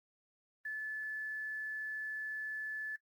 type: tone with quantisation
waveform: sine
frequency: 1733 Hz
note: A6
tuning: 27 cents flat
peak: -37 dBFS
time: 0.65-2.96 s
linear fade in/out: 5 ms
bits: 11
effects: noise-tail reverb RT60 0.1 s tail -17 dB re dry + Opus 24 kbps